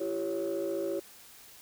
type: chord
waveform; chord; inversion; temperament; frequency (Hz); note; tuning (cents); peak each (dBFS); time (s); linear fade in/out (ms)
sine; C# diminished; first; equal with one note detuned; 337.5 / 392 / 554.4; E4 / G4 / C#5; +41 / 0 / 0; -33; 0-1; 10
effects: tanh soft clip ceiling -25 dBFS + white hiss -53 dBFS RMS until 1.61 s